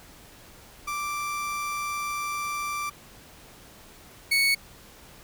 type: tone pair in turn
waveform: 30% pulse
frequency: 1174.7 / 2218 Hz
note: D6 / C#7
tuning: 0 / 0 cents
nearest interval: major seventh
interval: 1100 cents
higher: second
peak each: -26 / -17 dBFS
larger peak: second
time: 0.87-2.9 / 4.31-4.55 s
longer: first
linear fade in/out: 10 ms
effects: pink hiss -50 dBFS RMS until 5.23 s